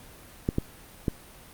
clicks, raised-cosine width 3 ms, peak -11 dBFS, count 3, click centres 0.489 / 0.584 / 1.082 s, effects pink hiss -49 dBFS RMS until 1.53 s + Opus 32 kbps

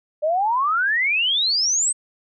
sine exponential sweep, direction up, 587.3 to 8450 Hz, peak -17 dBFS, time 0.22-1.93 s, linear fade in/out 20 ms, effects none

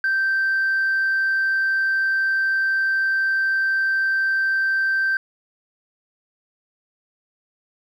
sine tone, 1562 Hz, G6, 7 cents flat, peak -16 dBFS, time 0.04-5.17 s, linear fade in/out 2 ms, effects tanh soft clip ceiling -15 dBFS + 9-bit

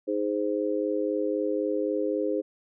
harmonic tone, 103.83 Hz, G#2, in tune, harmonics 3 / 4 / 5, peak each -29 / -29 / -29 dBFS, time 0.07-2.42 s, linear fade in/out 20 ms, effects none

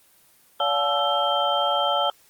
sine tone cluster, 572 / 712 / 863 / 1326 / 3149 Hz, D5 / F5 / A5 / E6 / G7, -46 / +33 / -34 / +10 / +7 cents, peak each -26 dBFS, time 0.6-2.1 s, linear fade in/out 2 ms, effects white hiss -57 dBFS RMS until 2.29 s + Opus 24 kbps

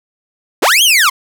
sawtooth linear two-way sweep, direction up then down, 206.8 to 3308 to 991 Hz, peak -4 dBFS, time 0.62-1.1 s, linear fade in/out 10 ms, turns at 0.83 s, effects none

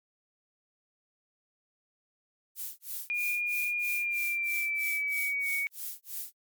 violet noise with tremolo, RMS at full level -36 dBFS, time 2.55-6.34 s, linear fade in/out 50 ms, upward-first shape sine, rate 3.1 Hz, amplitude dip 100%
sine tone with pitch glide, 2426 to 2238 Hz, D#7 to C#7, -44 to +16 cents, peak -28 dBFS, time 3.1-5.67 s, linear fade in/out 0 ms, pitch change -140 cents, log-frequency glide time 3.81-5.5 s
effects MP3 96 kbps

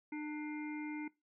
harmonic tone with a mistuned harmonic, 300 Hz, D4, 37 cents sharp, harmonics 1 / 3 / 5 / 7 / 8, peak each -39 / -50 / -57 / -49 / -57 dBFS, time 0.12-1.08 s, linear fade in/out 5 ms, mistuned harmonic 5, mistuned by -23 cents, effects noise-tail reverb RT60 0.2 s tail -20 dB re dry

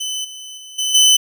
25% pulse tone with level steps, 3023 Hz, F#7, 36 cents sharp, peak -18 / -28 / -31 / -14 / -5 dBFS, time 0-1.17 s, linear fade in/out 10 ms, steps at 0.24 / 0.57 / 0.78 / 0.94 s, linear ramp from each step 10 ms, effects none

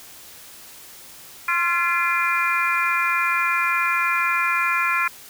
harmonic tone with a mistuned harmonic, 343.3 Hz, F4, 30 cents flat, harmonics 3 / 4 / 5 / 6 / 7, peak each -25 / -23 / -27 / -28 / -23 dBFS, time 1.48-5.08 s, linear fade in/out 5 ms, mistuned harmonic 3, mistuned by +35 cents, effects white hiss -43 dBFS RMS until 5.29 s

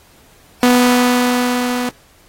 sawtooth tone with level ramp, 246.9 Hz, B3, in tune, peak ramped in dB -4 to -14 dBFS, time 0.63-1.89 s, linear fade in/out 2 ms, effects pink hiss -49 dBFS RMS until 2.28 s + AAC 48 kbps

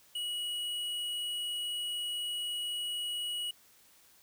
sine tone with tanh clipping, 2914 Hz, F#7, 27 cents flat, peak -35 dBFS, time 0.15-3.51 s, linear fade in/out 5 ms, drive 12 dB, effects white hiss -62 dBFS RMS until 4.22 s

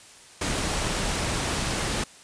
pink noise, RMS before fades -27 dBFS, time 0.41-2.04 s, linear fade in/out 5 ms, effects white hiss -49 dBFS RMS until 2.23 s + resampled to 22050 Hz

